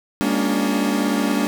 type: tone cluster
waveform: 40% pulse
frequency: 202.1 / 233 / 284.6 / 300.9 / 353.4 Hz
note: G#3 / A#3 / C#4 / D4 / F4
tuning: -47 / -1 / +46 / +42 / +21 cents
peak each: -22 / -23 / -21 / -30 / -30 dBFS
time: 0.21-1.47 s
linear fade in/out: 0 ms
effects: none